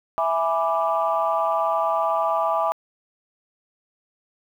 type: chord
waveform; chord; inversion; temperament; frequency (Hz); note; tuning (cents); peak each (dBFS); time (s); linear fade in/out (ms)
sine; E dominant seventh; none; equal; 659.3 / 830.6 / 987.8 / 1174.7; E5 / G#5 / B5 / D6; 0 / 0 / 0 / 0; -23 / -25 / -26 / -24; 0.18-2.72; 0
effects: tanh soft clip ceiling -10 dBFS + 9-bit